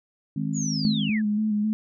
harmonic tone, 52.6 Hz, G#1, 23 cents sharp, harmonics 3 / 4 / 5, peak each -28 / -29 / -30 dBFS, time 0.36-1.1 s, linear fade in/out 5 ms
sine linear sweep, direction down, 7080 to 1586 Hz, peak -29 dBFS, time 0.53-1.22 s, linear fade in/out 50 ms
sine tone with vibrato, 212.4 Hz, G#3, 39 cents sharp, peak -21 dBFS, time 0.85-1.73 s, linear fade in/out 0 ms, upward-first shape square, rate 3.8 Hz, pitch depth 29 cents each way
effects none

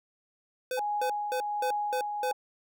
square tone bursts, 507 Hz, B4, 45 cents sharp, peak -30 dBFS, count 6, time 0.71-2.314 s, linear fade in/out 2 ms, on 84 ms, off 220 ms
sine tone with tremolo, 830.6 Hz, G#5, in tune, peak -27 dBFS, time 0.77-2.33 s, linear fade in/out 10 ms, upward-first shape triangle, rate 1.3 Hz, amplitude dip 40%
effects none

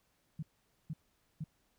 sine tone bursts, 155.56 Hz, D#3, in tune, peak -36 dBFS, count 3, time 0.39-1.441 s, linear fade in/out 5 ms, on 37 ms, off 470 ms, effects pink hiss -75 dBFS RMS until 1.78 s

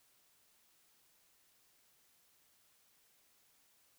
silence, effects white hiss -71 dBFS RMS until 3.98 s

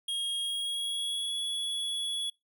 square tone with pitch glide, 3267 to 3378 Hz, G#7 to G#7, -29 to +29 cents, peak -31 dBFS, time 0.08-2.3 s, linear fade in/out 5 ms, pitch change +58 cents, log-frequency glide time 0.41-1.36 s, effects noise-tail reverb RT60 0.2 s tail -24 dB re dry

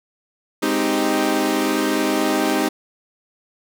sawtooth chord, Ab major seventh, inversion none, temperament equal, 207.7 / 261.6 / 311.1 / 392 Hz, Ab3 / C4 / Eb4 / G4, 0 / 0 / 0 / 0 cents, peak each -23 / -19 / -17 / -20 dBFS, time 0.62-2.69 s, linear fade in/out 10 ms, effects none

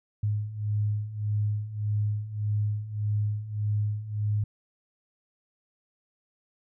sine beating tone pair, 103.83 / 105.53 Hz, G#2 / G#2, 0 / +28 cents, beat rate 1.7 Hz, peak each -31 / -27 dBFS, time 0.23-4.44 s, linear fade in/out 5 ms, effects none

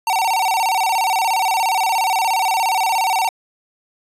square tone with vibrato, 830.6 Hz, G#5, in tune, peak -16 dBFS, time 0.07-3.29 s, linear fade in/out 2 ms, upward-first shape square, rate 17 Hz, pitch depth 160 cents each way, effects resampled to 32000 Hz

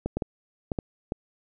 clicks, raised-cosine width 2 ms, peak -14 dBFS, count 6, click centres 0.06 / 0.17 / 0.222 / 0.718 / 0.788 / 1.121 s, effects none

